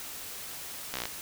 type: slowing click train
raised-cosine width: 0.2 ms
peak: -15 dBFS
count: 8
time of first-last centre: 0.94-1.055 s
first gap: 15 ms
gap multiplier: 1.03
effects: white hiss -41 dBFS RMS until 1.21 s